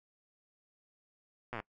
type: slowing click train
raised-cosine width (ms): 0.5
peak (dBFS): -24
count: 9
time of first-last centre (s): 1.53-1.601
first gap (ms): 8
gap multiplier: 1.03
effects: noise-tail reverb RT60 0.1 s tail -22 dB re dry